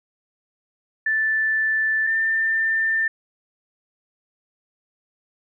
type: tone pair in turn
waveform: sine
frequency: 1760 / 1790.8 Hz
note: A6 / A6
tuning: 0 / +30 cents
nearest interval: unison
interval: 30 cents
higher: second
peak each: -18 dBFS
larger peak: neither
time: 1.06-2.07 / 2.07-3.08 s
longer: neither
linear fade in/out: 5 ms
effects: none